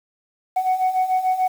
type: beating tone pair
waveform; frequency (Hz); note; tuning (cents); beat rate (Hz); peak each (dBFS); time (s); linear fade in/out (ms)
sine; 740 / 746.8; F#5 / F#5; 0 / +16; 6.8; -21 / -17; 0.56-1.48; 10
effects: tanh soft clip ceiling -14 dBFS + 7-bit